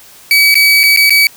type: tone with dropouts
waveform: 30% pulse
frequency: 2279 Hz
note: C#7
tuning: 47 cents sharp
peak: -3 dBFS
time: 0.31-1.27 s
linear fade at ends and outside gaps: 1 ms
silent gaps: 0.543-0.554 / 0.833-0.837 / 0.963-0.972 / 1.096-1.105 s
effects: white hiss -39 dBFS RMS until 1.36 s